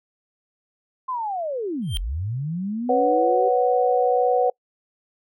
sine linear two-way sweep, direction down then up, 1057 to 36.4 to 393.1 Hz, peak -24 dBFS, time 1.08-3.49 s, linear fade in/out 10 ms, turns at 1.98 s
square tone with exponential growth, 3164 Hz, G7, 15 cents sharp, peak -23 dBFS, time 1.82-1.97 s, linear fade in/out 0 ms, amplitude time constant 31 ms
sine chord, B suspended second, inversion none, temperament just, 493.9 / 555.6 / 740.8 Hz, B4 / C#5 / F#5, 0 / +4 / +2 cents, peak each -19 / -25 / -20 dBFS, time 2.89-4.5 s, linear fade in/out 5 ms
effects noise-tail reverb RT60 0.1 s tail -26 dB re dry

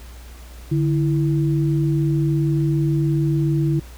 sine tone pair together, 146.82 / 329.6 Hz, D3 / E4, 0 / 0 cents, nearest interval octave + major second, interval 1400 cents, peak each -17 / -22 dBFS, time 0.71-3.8 s, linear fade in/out 10 ms, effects added 60 Hz sine -37 dBFS peak until 3.97 s + pink hiss -46 dBFS RMS until 3.97 s

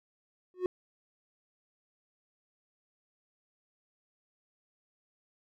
triangle tone with exponential growth, 364.9 Hz, F#4, 24 cents flat, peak -21 dBFS, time 0.54-0.66 s, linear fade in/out 1 ms, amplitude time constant 26 ms, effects none

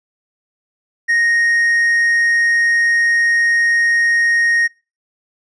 triangle tone, 1864.7 Hz, A#6, in tune, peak -10 dBFS, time 1.08-4.68 s, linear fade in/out 20 ms, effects noise-tail reverb RT60 0.3 s tail -23 dB re dry + resampled to 22050 Hz

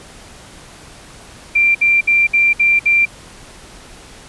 sine tone bursts, 2365 Hz, D7, 12 cents sharp, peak -9 dBFS, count 6, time 1.55-3.055 s, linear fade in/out 10 ms, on 200 ms, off 61 ms, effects pink hiss -39 dBFS RMS until 4.28 s + resampled to 24000 Hz

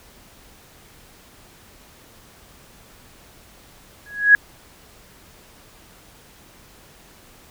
sine tone with exponential growth, 1665 Hz, G#6, 4 cents sharp, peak -4 dBFS, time 4.06-4.35 s, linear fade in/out 1 ms, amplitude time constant 63 ms, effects pink hiss -49 dBFS RMS until 7.5 s

